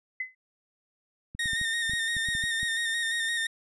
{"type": "tone with exponential decay", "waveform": "sine", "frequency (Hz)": 2033, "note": "B6", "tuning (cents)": 50, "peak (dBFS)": -26, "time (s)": [0.2, 0.35], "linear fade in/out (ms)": 5, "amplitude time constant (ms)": 32}
{"type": "clicks", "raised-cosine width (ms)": 5, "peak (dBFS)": -28, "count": 11, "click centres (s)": [1.35, 1.458, 1.533, 1.614, 1.896, 1.935, 2.167, 2.287, 2.351, 2.439, 2.631]}
{"type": "tone with vibrato", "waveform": "30% pulse", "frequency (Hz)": 1840, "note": "A#6", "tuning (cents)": -23, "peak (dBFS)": -24, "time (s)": [1.39, 3.47], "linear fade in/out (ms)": 5, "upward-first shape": "square", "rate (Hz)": 5.8, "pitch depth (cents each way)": 26}
{"effects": ["resampled to 24000 Hz"]}